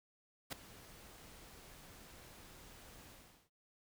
pink noise with ADSR envelope, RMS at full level -39 dBFS, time 0.5-3.5 s, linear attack 25 ms, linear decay 6 ms, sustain -18 dB, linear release 400 ms, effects none

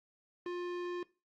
sine tone with tanh clipping, 353.5 Hz, F4, 21 cents sharp, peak -38 dBFS, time 0.46-1.03 s, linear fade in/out 2 ms, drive 18 dB, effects noise-tail reverb RT60 0.3 s tail -20 dB re dry + Opus 32 kbps

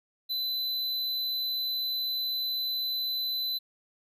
square tone, 4016 Hz, B7, 28 cents sharp, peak -29 dBFS, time 0.29-3.59 s, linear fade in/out 20 ms, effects none

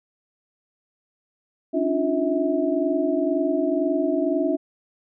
sine tone cluster, 279.6 / 301.6 / 350.9 / 647 Hz, C#4 / D4 / F4 / E5, +15 / +46 / +8 / -32 cents, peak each -25 dBFS, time 1.73-4.57 s, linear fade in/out 20 ms, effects none

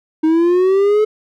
triangle linear sweep, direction up, 311.1 to 432.5 Hz, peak -8 dBFS, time 0.23-1.05 s, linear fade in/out 10 ms, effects none

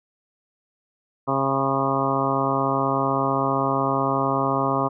harmonic tone with a mistuned harmonic, 135.7 Hz, C#3, 36 cents flat, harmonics 1 / 2 / 3 / 4 / 5 / 6 / 7 / 8 / 9, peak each -29 / -27 / -29 / -29 / -28 / -30 / -28 / -27 / -28 dBFS, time 1.27-4.89 s, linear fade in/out 20 ms, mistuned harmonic 7, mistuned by +45 cents, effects none

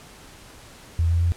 sine tone with pitch steps, 83.2 / 84.61 / 86.03 Hz, E2 / E2 / F2, +17 / +46 / -26 cents, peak -17 dBFS, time 0.99-1.32 s, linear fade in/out 0 ms, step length 110 ms, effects pink hiss -46 dBFS RMS until 1.36 s + low-pass 11000 Hz 12 dB/octave

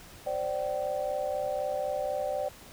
sine chord, C suspended second, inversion none, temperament equal with one note detuned, 523.3 / 587.3 / 767 Hz, C5 / D5 / G5, 0 / 0 / -38 cents, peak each -34 / -31 / -35 dBFS, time 0.26-2.49 s, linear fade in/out 10 ms, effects pink hiss -50 dBFS RMS until 2.72 s

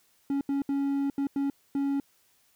triangle tone bursts at uneven times, 278.4 Hz, C#4, 8 cents sharp, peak -23 dBFS, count 6, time 0.3-0.41 / 0.49-0.62 / 0.69-1.1 / 1.18-1.27 / 1.36-1.5 / 1.75-2 s, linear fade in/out 2 ms, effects white hiss -66 dBFS RMS until 2.55 s

